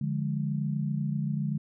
sine chord, D diminished, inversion none, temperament equal, 146.83 / 174.61 / 207.7 Hz, D3 / F3 / Ab3, 0 / 0 / 0 cents, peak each -29 / -35 / -32 dBFS, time 0.01-1.58 s, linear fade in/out 5 ms, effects none

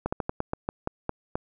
slowing click train, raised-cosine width 1 ms, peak -13 dBFS, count 10, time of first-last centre 0.06-1.355 s, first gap 65 ms, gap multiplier 1.19, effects none

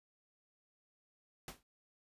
pink noise with exponential decay, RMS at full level -43 dBFS, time 1.48-1.63 s, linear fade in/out 1 ms, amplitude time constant 32 ms, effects resampled to 32000 Hz

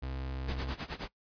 35% pulse tone, 66 Hz, C2, 16 cents sharp, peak -34 dBFS, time 0.02-0.74 s, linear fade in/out 10 ms
pink noise with tremolo, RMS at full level -37 dBFS, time 0.48-1.08 s, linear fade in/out 5 ms, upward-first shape sine, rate 9.5 Hz, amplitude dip 90%
effects noise-tail reverb RT60 0.1 s tail -20 dB re dry + resampled to 11025 Hz

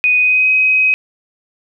sine tone with pitch glide, 2489 to 2527 Hz, D#7 to D#7, 0 to +26 cents, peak -9 dBFS, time 0.04-0.94 s, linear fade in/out 0 ms, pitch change +26 cents, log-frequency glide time 0.18-0.49 s, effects none

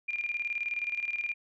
sine tone with tremolo, 2400 Hz, D7, 37 cents sharp, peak -28 dBFS, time 0.08-1.34 s, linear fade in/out 10 ms, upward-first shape square, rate 19 Hz, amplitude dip 65%, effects resampled to 16000 Hz

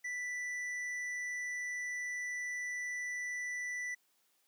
triangle tone with hard clipping, 1975.5 Hz, B6, in tune, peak -38 dBFS, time 0.04-3.95 s, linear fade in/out 10 ms, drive 10 dB, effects white hiss -74 dBFS RMS until 4.47 s + high-pass 200 Hz 12 dB/octave

